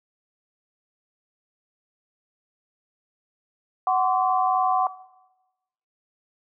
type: tone cluster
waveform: sine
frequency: 746 / 1042 / 1145 Hz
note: F#5 / C6 / D6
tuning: +14 / -7 / -44 cents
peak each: -20 / -26 / -25 dBFS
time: 3.87-4.87 s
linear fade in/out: 2 ms
effects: noise-tail reverb RT60 1.0 s tail -18 dB re dry